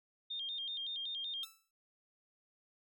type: tone with vibrato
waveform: sine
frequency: 3421 Hz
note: A7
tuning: 49 cents flat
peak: -38 dBFS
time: 0.3-1.45 s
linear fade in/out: 10 ms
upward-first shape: square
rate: 5.3 Hz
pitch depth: 110 cents each way
type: tone with exponential decay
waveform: 5% pulse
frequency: 1318.5 Hz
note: E6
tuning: in tune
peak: -36 dBFS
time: 1.43-1.71 s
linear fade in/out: 2 ms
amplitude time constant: 60 ms
effects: none